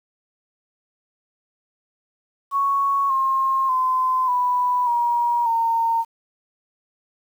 sine tone with pitch steps, 1109 / 1067.5 / 1027.6 / 989.1 / 952.1 / 916.5 Hz, C#6 / C6 / C6 / B5 / A#5 / A#5, 0 / +34 / -32 / +2 / +36 / -30 cents, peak -17 dBFS, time 2.51-6.05 s, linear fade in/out 50 ms, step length 590 ms, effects 8-bit

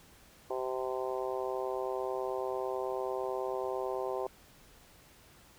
harmonic tone, 129.1 Hz, C3, 23 cents flat, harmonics 3 / 4 / 5 / 6 / 7 / 8, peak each -36 / -38 / -40 / -42 / -43 / -44 dBFS, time 0.5-4.27 s, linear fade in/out 5 ms, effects pink hiss -59 dBFS RMS until 5.58 s

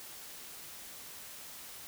silence, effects white hiss -48 dBFS RMS until 1.87 s

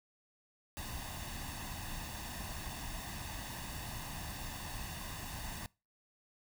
pink noise with comb filter, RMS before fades -43 dBFS, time 0.77-5.66 s, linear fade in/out 0 ms, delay 1.1 ms, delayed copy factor +0.65, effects noise-tail reverb RT60 0.3 s tail -24 dB re dry

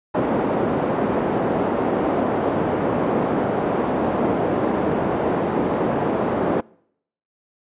pink band-pass noise, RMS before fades -21 dBFS, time 0.14-6.61 s, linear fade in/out 10 ms, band 240 to 730 Hz, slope 12 dB/octave, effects noise-tail reverb RT60 0.7 s tail -25 dB re dry + resampled to 8000 Hz

